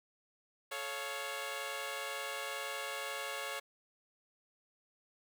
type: chord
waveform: 10% pulse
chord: A augmented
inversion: none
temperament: equal with one note detuned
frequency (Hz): 433.4 / 554.4 / 698.5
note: A4 / C#5 / E#5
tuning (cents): -26 / 0 / 0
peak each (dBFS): -37 / -32 / -37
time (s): 0.71-3.6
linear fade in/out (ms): 10
effects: none